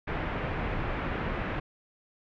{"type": "low-pass noise", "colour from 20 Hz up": "pink", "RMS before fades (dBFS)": -32, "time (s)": [0.07, 1.6], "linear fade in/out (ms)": 10, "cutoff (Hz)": 2400, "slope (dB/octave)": 24, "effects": []}